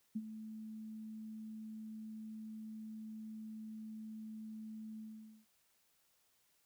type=tone with ADSR envelope; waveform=sine; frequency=218.2 Hz; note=A3; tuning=14 cents flat; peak=-34 dBFS; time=0.15-5.46 s; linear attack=12 ms; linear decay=47 ms; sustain=-11 dB; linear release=470 ms; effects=white hiss -75 dBFS RMS until 6.65 s